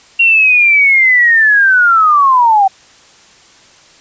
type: linear sweep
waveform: sine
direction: down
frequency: 2760 to 757 Hz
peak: -5 dBFS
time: 0.19-2.68 s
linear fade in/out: 10 ms
effects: white hiss -43 dBFS RMS until 4 s + resampled to 16000 Hz